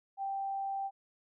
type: tone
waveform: sine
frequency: 784 Hz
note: G5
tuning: in tune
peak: -33 dBFS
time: 0.17-0.91 s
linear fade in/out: 50 ms
effects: none